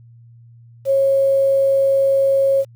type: tone with quantisation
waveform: sine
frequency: 545 Hz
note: C#5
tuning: 29 cents flat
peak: -12 dBFS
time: 0.85-2.65 s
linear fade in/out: 50 ms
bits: 7
effects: added 117 Hz sine -42 dBFS peak until 2.75 s